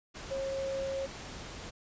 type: tone in noise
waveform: sine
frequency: 541 Hz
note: C#5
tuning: 42 cents flat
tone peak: -32 dBFS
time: 0.3-1.07 s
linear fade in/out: 20 ms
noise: pink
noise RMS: -44 dBFS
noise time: 0.14-1.71 s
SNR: +9 dB
effects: resampled to 16000 Hz